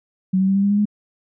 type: tone with pitch steps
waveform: sine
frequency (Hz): 187.6 / 190.88 / 194.22 / 197.61 / 201.1 / 204.6 / 208.2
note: F#3 / G3 / G3 / G3 / G3 / G#3 / G#3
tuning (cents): +24 / -46 / -16 / +14 / +44 / -26 / +5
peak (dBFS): -14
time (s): 0.33-0.855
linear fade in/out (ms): 10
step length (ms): 75
effects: none